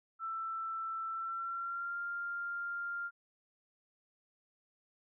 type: tone with pitch glide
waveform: sine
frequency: 1331 to 1396.4 Hz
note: E6 to F6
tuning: +16 to -1 cents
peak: -36 dBFS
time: 0.19-3.11 s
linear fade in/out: 50 ms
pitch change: +83 cents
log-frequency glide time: 1.09-1.99 s
effects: none